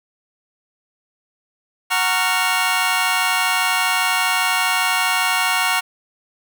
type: chord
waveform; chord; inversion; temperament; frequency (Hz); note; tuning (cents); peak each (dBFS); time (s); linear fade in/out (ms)
20% pulse; Gb major seventh; none; just; 740 / 925 / 1110 / 1387.5; Gb5 / Bb5 / Db6 / F6; 0 / -14 / +2 / -12; -18; 1.9-5.81; 20
effects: none